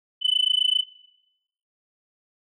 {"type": "tone with amplitude modulation", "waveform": "sine", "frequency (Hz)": 3008, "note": "F#7", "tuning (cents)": 28, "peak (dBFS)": -13, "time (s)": [0.21, 0.84], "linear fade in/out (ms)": 50, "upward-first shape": "sine", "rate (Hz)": 27.6, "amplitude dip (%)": 100, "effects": ["noise-tail reverb RT60 0.9 s tail -21 dB re dry", "tanh soft clip ceiling -13 dBFS"]}